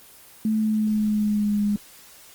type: tone with pitch glide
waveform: sine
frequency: 217.8 to 206.2 Hz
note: A3 to G#3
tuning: -17 to -12 cents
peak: -19 dBFS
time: 0.45-1.76 s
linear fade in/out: 2 ms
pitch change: -95 cents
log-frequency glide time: 0.58-1.62 s
effects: white hiss -48 dBFS RMS until 2.34 s + Opus 24 kbps